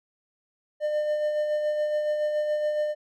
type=tone with tremolo; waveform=triangle; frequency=602 Hz; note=D5; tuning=43 cents sharp; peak=-20 dBFS; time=0.8-2.95 s; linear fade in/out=50 ms; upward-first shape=sine; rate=7.1 Hz; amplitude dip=35%; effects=none